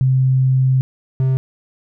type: tone pair in turn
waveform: sine / triangle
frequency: 130.81 / 131.39 Hz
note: C3 / C3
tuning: 0 / +8 cents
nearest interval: unison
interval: 8 cents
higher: second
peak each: -11 dBFS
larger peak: neither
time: 0.01-0.81 / 1.2-1.37 s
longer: first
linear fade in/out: 0 ms
effects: none